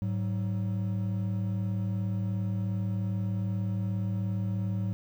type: tone pair together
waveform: triangle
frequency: 105.5 / 188.12 Hz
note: G#2 / F#3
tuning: +28 / +29 cents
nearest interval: minor seventh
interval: 1001 cents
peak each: -27 / -31 dBFS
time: 0.02-4.93 s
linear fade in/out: 0 ms
effects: 10-bit